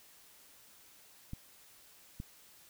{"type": "clicks", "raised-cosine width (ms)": 5, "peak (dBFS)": -28, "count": 2, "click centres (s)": [1.334, 2.201], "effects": ["white hiss -60 dBFS RMS until 2.69 s"]}